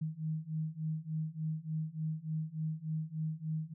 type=beating tone pair; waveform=sine; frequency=155.56 / 158.96 Hz; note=D#3 / D#3; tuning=0 / +37 cents; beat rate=3.4 Hz; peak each=-38 / -37 dBFS; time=0.01-3.74 s; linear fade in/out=10 ms; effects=none